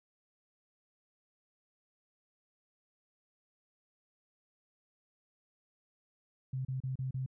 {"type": "tone bursts", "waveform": "sine", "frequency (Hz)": 130.81, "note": "C3", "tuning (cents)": 0, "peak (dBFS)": -33, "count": 5, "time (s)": [6.53, 7.262], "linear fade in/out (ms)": 5, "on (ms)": 120, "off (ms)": 33, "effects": []}